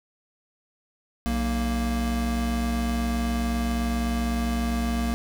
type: tone pair together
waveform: square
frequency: 61.74 / 232.9 Hz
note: B1 / A#3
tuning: 0 / -1 cents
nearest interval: octave + major seventh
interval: 2299 cents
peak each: -27 dBFS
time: 1.26-5.14 s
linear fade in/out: 0 ms
effects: none